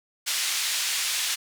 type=band-pass noise; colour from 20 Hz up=pink; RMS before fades=-27 dBFS; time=0.26-1.36 s; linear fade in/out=20 ms; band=2600 to 9700 Hz; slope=12 dB/octave; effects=none